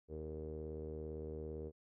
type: tone with low-pass filter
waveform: sawtooth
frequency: 77.7 Hz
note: D#2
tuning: 2 cents flat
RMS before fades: -45 dBFS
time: 0.08-1.72 s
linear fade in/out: 50 ms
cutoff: 440 Hz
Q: 8.5
effects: none